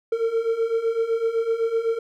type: beating tone pair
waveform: triangle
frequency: 450.2 / 458.1 Hz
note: A4 / A#4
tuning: +40 / -30 cents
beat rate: 7.9 Hz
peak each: -24 / -20 dBFS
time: 0.12-1.99 s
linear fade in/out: 5 ms
effects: none